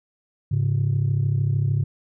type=tone pair together; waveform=sine; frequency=105.34 / 138.59 Hz; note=G#2 / C#3; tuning=+25 / 0 cents; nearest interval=perfect fourth; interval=475 cents; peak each=-20 dBFS; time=0.51-1.84 s; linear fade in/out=10 ms; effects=tanh soft clip ceiling -14 dBFS